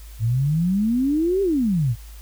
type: exponential two-way sweep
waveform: sine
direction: up then down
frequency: 106.6 to 403.2 to 106.6 Hz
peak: -17 dBFS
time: 0.19-1.96 s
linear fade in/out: 50 ms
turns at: 1.42 s
effects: added 53 Hz sine -37 dBFS peak until 2.21 s + white hiss -49 dBFS RMS until 2.21 s